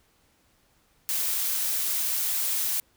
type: noise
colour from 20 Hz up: blue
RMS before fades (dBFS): -27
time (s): 1.09-2.8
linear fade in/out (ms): 0
effects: pink hiss -65 dBFS RMS until 2.96 s